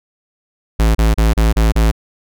square tone bursts, 55 Hz, A1, in tune, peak -10 dBFS, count 6, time 0.79-1.915 s, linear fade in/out 10 ms, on 160 ms, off 33 ms, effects none

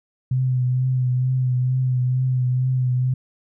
sine tone with vibrato, 127.5 Hz, C3, 44 cents flat, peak -17 dBFS, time 0.31-3.14 s, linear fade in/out 5 ms, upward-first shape triangle, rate 2.2 Hz, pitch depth 34 cents each way, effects none

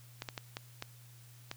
clicks, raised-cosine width 0.2 ms, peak -21 dBFS, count 6, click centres 0.221 / 0.288 / 0.378 / 0.569 / 0.824 / 1.514 s, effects added 120 Hz sine -54 dBFS peak until 1.56 s + white hiss -61 dBFS RMS until 1.56 s

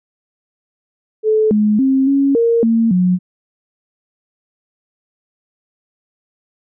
sine tone with pitch steps, 433.9 / 211.2 / 266.6 / 276.6 / 464.1 / 227.8 / 181.3 Hz, A4 / G#3 / C4 / C#4 / A#4 / A#3 / F#3, -24 / +29 / +33 / -4 / -8 / -40 / -35 cents, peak -10 dBFS, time 1.23-3.19 s, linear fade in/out 50 ms, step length 280 ms, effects none

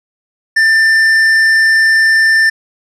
triangle tone with tanh clipping, 1785 Hz, A6, 24 cents sharp, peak -8 dBFS, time 0.56-2.5 s, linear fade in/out 10 ms, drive 12 dB, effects none

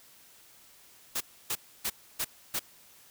white noise bursts, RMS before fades -31 dBFS, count 5, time 1.15-2.595 s, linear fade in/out 10 ms, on 57 ms, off 290 ms, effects white hiss -57 dBFS RMS until 3.1 s

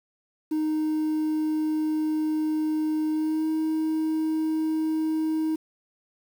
sine tone with pitch glide, 310 to 315.4 Hz, D#4 to D#4, -6 to +24 cents, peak -20 dBFS, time 0.51-5.56 s, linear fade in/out 10 ms, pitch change +30 cents, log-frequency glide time 3.11-3.48 s, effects tanh soft clip ceiling -22 dBFS + 8-bit

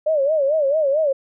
sine tone with vibrato, 587.3 Hz, D5, in tune, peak -15 dBFS, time 0.06-1.13 s, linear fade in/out 10 ms, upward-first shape sine, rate 4.5 Hz, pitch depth 150 cents each way, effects none

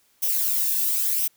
violet noise with flanger, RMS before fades -23 dBFS, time 0.22-1.28 s, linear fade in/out 10 ms, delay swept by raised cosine 0.34 to 1.16 ms, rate 0.96 Hz, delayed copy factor +0.5, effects white hiss -63 dBFS RMS until 1.36 s

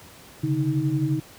sine tone cluster, 135 / 146.5 / 314.6 Hz, C#3 / D3 / D#4, -45 / -4 / +19 cents, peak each -25 dBFS, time 0.43-1.2 s, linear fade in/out 10 ms, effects pink hiss -47 dBFS RMS until 1.38 s + high-pass 60 Hz 12 dB/octave

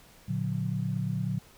sine chord, Bb augmented, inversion none, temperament just, 116.54 / 145.68 / 182.1 Hz, Bb2 / D3 / F#3, 0 / -14 / -27 cents, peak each -32 dBFS, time 0.28-1.39 s, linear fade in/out 10 ms, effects pink hiss -56 dBFS RMS until 1.57 s

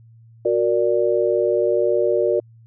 sine chord, Gb augmented, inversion none, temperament equal with one note detuned, 367.2 / 466.2 / 587.3 Hz, Gb4 / Bb4 / D5, -13 / 0 / 0 cents, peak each -20 dBFS, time 0.45-2.4 s, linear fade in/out 5 ms, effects added 114 Hz sine -45 dBFS peak until 2.66 s

